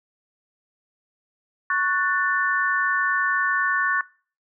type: chord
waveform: sine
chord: F# minor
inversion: second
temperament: just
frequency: 1110 / 1480 / 1776 Hz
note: C#6 / F#6 / A6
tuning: +2 / 0 / +16 cents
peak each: -24 dBFS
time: 1.7-4.01 s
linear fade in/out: 2 ms
effects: noise-tail reverb RT60 0.4 s tail -21 dB re dry